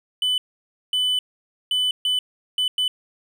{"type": "tone bursts at uneven times", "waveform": "triangle", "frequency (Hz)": 3000, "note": "F#7", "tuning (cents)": 23, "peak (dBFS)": -17, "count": 6, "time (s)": [[0.22, 0.38], [0.93, 1.19], [1.71, 1.91], [2.05, 2.19], [2.58, 2.68], [2.78, 2.88]], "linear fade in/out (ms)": 2, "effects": []}